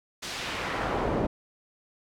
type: noise with band-pass filter sweep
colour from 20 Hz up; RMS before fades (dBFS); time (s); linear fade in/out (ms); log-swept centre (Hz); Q
brown; -30; 0.22-1.27; 10; 5600 to 420; 0.82
effects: none